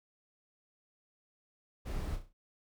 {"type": "noise with echo", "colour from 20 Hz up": "brown", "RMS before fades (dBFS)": -37, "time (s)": [1.85, 2.17], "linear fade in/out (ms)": 20, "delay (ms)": 33, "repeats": 5, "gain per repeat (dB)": -7, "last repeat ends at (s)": 2.335, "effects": []}